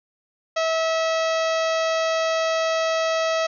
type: harmonic tone with a mistuned harmonic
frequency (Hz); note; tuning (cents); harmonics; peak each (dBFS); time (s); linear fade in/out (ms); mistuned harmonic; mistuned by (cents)
648; E5; -30; 1 / 2 / 3 / 4 / 5 / 6 / 7 / 8 / 9 / 10; -21 / -27 / -31 / -33 / -35 / -37 / -38 / -39 / -40 / -41; 0.56-3.47; 10; 9; -16
effects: none